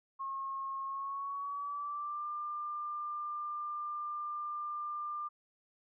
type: tone with pitch glide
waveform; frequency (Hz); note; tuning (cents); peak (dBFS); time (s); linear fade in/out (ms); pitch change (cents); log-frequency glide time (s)
sine; 1083 to 1194.7; C#6 to D6; -41 to +29; -36; 0.19-5.29; 20; +170; 0.85-2.27
effects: none